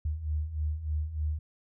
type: beating tone pair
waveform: sine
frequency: 74.3 / 77.6 Hz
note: D2 / D#2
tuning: +21 / -4 cents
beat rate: 3.3 Hz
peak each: -35 / -30 dBFS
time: 0.05-1.39 s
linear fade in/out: 5 ms
effects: none